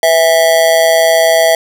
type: tone with amplitude modulation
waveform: square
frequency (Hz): 656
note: E5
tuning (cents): -9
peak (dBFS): -4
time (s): 0.03-1.55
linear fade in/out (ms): 2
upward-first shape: sine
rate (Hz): 159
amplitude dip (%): 75
effects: none